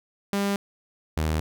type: tone pair in turn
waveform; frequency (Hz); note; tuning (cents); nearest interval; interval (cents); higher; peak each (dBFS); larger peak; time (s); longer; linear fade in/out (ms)
sawtooth; 200 / 78.25; G3 / D#2; +35 / +10; octave + major third; 1625; first; -19; neither; 0.33-0.56 / 1.17-1.4; neither; 0
effects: none